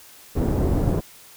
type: low-pass noise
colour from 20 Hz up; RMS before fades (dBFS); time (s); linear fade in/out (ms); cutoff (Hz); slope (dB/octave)
pink; -21; 0.35-1.01; 20; 460; 12
effects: white hiss -47 dBFS RMS until 1.36 s